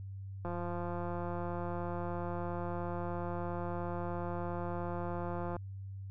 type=click train; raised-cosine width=1 ms; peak=-26 dBFS; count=891; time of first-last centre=0.45-5.565 s; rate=174 Hz; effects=added 97 Hz sine -41 dBFS peak until 6.1 s